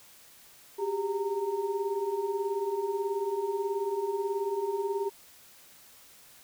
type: tone cluster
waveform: sine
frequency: 383.5 / 401.9 / 922 Hz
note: G4 / G4 / A#5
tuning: -38 / +43 / -19 cents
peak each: -34 / -30 / -36 dBFS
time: 0.78-5.1 s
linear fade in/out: 20 ms
effects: white hiss -55 dBFS RMS until 6.43 s